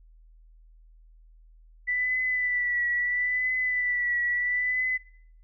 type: tone with vibrato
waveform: sine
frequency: 1975.5 Hz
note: B6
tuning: in tune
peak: -24 dBFS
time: 1.87-4.98 s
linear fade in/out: 20 ms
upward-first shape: triangle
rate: 0.75 Hz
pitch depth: 42 cents each way
effects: noise-tail reverb RT60 0.6 s tail -20 dB re dry + added 40 Hz sine -51 dBFS peak until 5.43 s